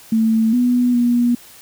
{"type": "tone with pitch steps", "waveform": "sine", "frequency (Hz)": [223, 245.9, 240.8], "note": ["A3", "B3", "B3"], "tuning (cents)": [23, -7, -44], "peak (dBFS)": -12, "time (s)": [0.12, 1.35], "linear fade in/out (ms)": 5, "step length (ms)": 410, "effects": ["white hiss -43 dBFS RMS until 1.61 s"]}